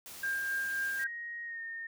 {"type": "noise", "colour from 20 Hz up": "white", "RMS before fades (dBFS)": -47, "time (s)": [0.06, 1.04], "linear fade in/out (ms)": 0}
{"type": "tone with tremolo", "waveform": "sine", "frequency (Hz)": 1600, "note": "G6", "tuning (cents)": 35, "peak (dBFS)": -30, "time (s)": [0.23, 1.07], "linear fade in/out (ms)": 5, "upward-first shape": "sine", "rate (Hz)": 3.8, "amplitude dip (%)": 25}
{"type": "tone with pitch glide", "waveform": "sine", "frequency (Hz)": [1878, 1830.9], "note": ["A#6", "A#6"], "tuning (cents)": [12, -32], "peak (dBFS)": -38, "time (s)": [0.99, 1.87], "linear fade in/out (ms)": 5, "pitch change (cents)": -44, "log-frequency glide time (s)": [1.44, 1.61]}
{"effects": []}